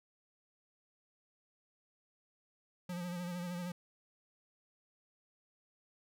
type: tone with vibrato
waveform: square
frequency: 176.6 Hz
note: F3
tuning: 20 cents sharp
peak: -39 dBFS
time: 2.89-3.72 s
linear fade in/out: 5 ms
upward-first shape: sine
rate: 13 Hz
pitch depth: 43 cents each way
effects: none